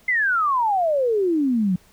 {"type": "exponential sweep", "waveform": "sine", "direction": "down", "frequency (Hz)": [2093, 174.61], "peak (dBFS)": -17, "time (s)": [0.08, 1.76], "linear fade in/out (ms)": 5, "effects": ["pink hiss -55 dBFS RMS until 1.92 s"]}